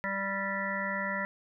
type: harmonic tone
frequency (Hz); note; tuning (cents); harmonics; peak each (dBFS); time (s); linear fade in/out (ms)
196; G3; 0; 1 / 3 / 5 / 7 / 9 / 10; -38 / -38 / -38 / -39 / -36 / -36; 0.04-1.25; 0
effects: none